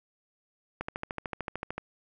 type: click train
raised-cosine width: 0.5 ms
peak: -18 dBFS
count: 14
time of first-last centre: 0.81-1.78 s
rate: 13.4 Hz
effects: none